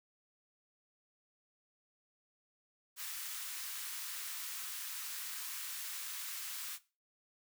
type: high-pass noise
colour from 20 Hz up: white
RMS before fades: -43 dBFS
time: 2.96-6.79 s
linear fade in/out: 50 ms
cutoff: 1100 Hz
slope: 24 dB/octave
effects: noise-tail reverb RT60 0.3 s tail -17 dB re dry